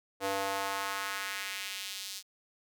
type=tone with high-pass filter sweep; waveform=square; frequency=98 Hz; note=G2; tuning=in tune; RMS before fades=-36 dBFS; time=0.2-2.23 s; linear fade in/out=50 ms; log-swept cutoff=500 to 4700 Hz; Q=1.4; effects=none